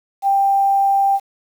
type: tone with quantisation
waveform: sine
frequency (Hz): 789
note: G5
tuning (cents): +11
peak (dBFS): -12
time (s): 0.22-1.2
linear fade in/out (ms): 50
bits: 7
effects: none